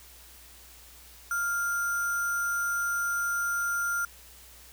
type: tone with sample-and-hold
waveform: sine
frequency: 1400 Hz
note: F6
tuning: 4 cents sharp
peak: -26 dBFS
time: 1.31-4.05 s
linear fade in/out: 2 ms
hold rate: 7350 Hz
effects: added 60 Hz sine -55 dBFS peak until 4.72 s + white hiss -52 dBFS RMS until 4.72 s